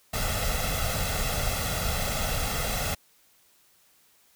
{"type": "noise with comb filter", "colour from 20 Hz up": "pink", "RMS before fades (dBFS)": -28, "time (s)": [0.13, 2.95], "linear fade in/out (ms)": 10, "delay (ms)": 1.5, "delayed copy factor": 0.75, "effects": ["white hiss -62 dBFS RMS until 4.35 s"]}